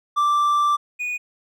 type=tone pair in turn; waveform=triangle; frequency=1174 / 2466 Hz; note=D6 / D#7; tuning=-1 / -16 cents; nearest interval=octave + minor second; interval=1285 cents; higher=second; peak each=-14 / -22 dBFS; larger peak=first; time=0.16-0.77 / 0.99-1.18 s; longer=first; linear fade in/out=20 ms; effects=none